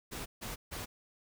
pink noise bursts, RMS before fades -41 dBFS, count 3, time 0.11-0.86 s, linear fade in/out 20 ms, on 150 ms, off 150 ms, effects none

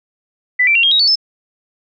sine tone with pitch steps, 1991 / 2341 / 2751 / 3234 / 3802 / 4470 / 5254 Hz, B6 / D7 / F7 / G#7 / A#7 / C#8 / E8, +14 / -6 / -27 / -47 / +33 / +14 / -7 cents, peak -9 dBFS, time 0.59-1.157 s, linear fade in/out 10 ms, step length 81 ms, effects none

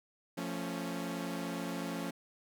sawtooth chord, F augmented, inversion none, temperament equal with one note detuned, 174.61 / 223.5 / 277.2 Hz, F3 / A3 / C#4, 0 / +27 / 0 cents, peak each -36 / -38 / -36 dBFS, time 0.37-2.11 s, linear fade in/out 10 ms, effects none

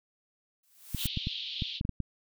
blue noise with exponential growth, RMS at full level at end -32 dBFS, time 0.63-1.07 s, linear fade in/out 5 ms, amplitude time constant 94 ms
clicks, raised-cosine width 5 ms, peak -19 dBFS, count 9, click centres 0.947 / 1.057 / 1.173 / 1.271 / 1.622 / 1.811 / 1.851 / 1.893 / 2.003 s
pink band-pass noise, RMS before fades -38 dBFS, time 0.96-1.81 s, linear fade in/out 50 ms, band 3000 to 4000 Hz, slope 48 dB/octave
effects none

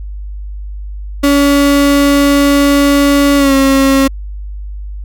35% pulse tone with pitch glide, 283.1 to 271.1 Hz, C#4 to C#4, +37 to -38 cents, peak -5 dBFS, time 1.23-4.08 s, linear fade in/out 10 ms, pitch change -75 cents, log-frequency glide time 3.37-3.54 s, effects added 50 Hz sine -21 dBFS peak until 5.04 s

